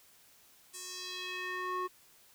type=tone with band-pass filter sweep; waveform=square; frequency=366.1 Hz; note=F#4; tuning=18 cents flat; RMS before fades=-39 dBFS; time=0.73-1.88 s; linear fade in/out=20 ms; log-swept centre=8700 to 890 Hz; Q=2; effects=white hiss -62 dBFS RMS until 2.34 s